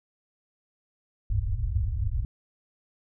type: low-pass noise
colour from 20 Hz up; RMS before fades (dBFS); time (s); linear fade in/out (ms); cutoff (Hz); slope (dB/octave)
white; -27; 1.3-2.25; 2; 110; 96
effects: none